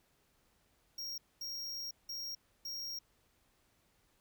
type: tone bursts at uneven times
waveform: square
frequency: 5588 Hz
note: F8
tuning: in tune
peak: -40 dBFS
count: 4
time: 0.98-1.18 / 1.41-1.91 / 2.09-2.35 / 2.65-2.99 s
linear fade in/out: 5 ms
effects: pink hiss -73 dBFS RMS until 4.2 s